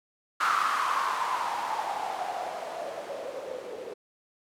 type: noise with low-pass filter sweep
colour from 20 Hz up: violet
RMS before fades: -31 dBFS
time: 0.4-3.94 s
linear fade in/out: 10 ms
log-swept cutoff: 1300 to 450 Hz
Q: 6.8
effects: none